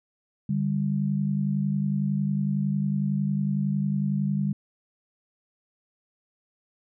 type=tone pair together; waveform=sine; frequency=146.83 / 197.79 Hz; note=D3 / G3; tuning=0 / +16 cents; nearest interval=perfect fourth; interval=516 cents; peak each=-26 / -25 dBFS; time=0.49-4.53 s; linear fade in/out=5 ms; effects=none